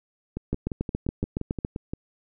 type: two click trains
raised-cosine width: 3 ms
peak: -17 / -13 dBFS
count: 10 / 9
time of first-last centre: 0.37-1.935 / 0.53-1.649 s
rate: 5.75 / 7.15 Hz
effects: none